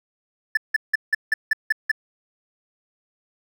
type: tone bursts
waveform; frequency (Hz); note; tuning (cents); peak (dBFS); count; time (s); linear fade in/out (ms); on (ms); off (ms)
triangle; 1752; A6; -8; -13; 8; 0.55-1.916; 5; 22; 170
effects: none